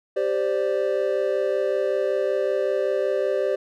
triangle chord, G suspended fourth, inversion none, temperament just, 392 / 522.7 / 588 Hz, G4 / C5 / D5, 0 / -2 / +2 cents, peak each -23 dBFS, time 0.16-3.56 s, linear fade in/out 10 ms, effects none

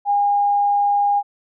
sine tone, 813 Hz, G#5, 37 cents flat, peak -14 dBFS, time 0.05-1.23 s, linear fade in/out 50 ms, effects none

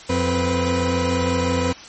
30% pulse tone cluster, 88.1 / 259.2 / 492.2 Hz, F2 / C4 / B4, +16 / -16 / -6 cents, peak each -20 dBFS, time 0.09-1.73 s, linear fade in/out 10 ms, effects white hiss -40 dBFS RMS until 1.88 s + MP3 32 kbps

